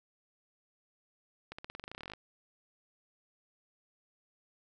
accelerating click train, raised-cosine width 0.3 ms, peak -27 dBFS, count 18, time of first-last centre 1.52-2.136 s, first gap 65 ms, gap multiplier 0.92, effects none

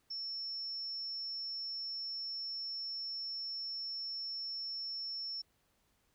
sine tone, 5400 Hz, E8, 41 cents sharp, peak -38 dBFS, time 0.1-5.42 s, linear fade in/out 10 ms, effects pink hiss -75 dBFS RMS until 6.14 s

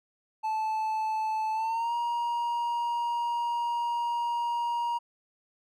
triangle tone with pitch glide, 873 to 946.5 Hz, A5 to A#5, -14 to +26 cents, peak -25 dBFS, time 0.43-4.99 s, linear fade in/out 20 ms, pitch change +140 cents, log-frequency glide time 1.53-1.94 s, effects none

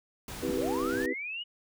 pink noise, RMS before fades -41 dBFS, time 0.28-1.06 s, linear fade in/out 2 ms
sine chord, C major seventh, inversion none, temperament just, 261.6 / 327 / 392.4 / 490.5 Hz, C4 / E4 / G4 / B4, 0 / -14 / +2 / -12 cents, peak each -34 dBFS, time 0.42-1.14 s, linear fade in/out 20 ms
sine linear sweep, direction up, 119.8 to 2960 Hz, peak -34 dBFS, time 0.47-1.44 s, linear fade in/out 20 ms
effects none

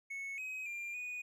triangle tone with pitch steps, 2203 / 2531 / 2389 / 2470 Hz, C#7 / D#7 / D7 / D#7, -11 / +29 / +29 / -13 cents, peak -38 dBFS, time 0.1-1.22 s, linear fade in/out 10 ms, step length 280 ms, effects none

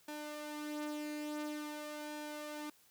sawtooth tone with flanger, 299.4 Hz, D4, 33 cents sharp, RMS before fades -43 dBFS, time 0.08-2.7 s, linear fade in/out 5 ms, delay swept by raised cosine 1.2 to 3.8 ms, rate 0.48 Hz, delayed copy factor +0.5, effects white hiss -67 dBFS RMS until 2.9 s

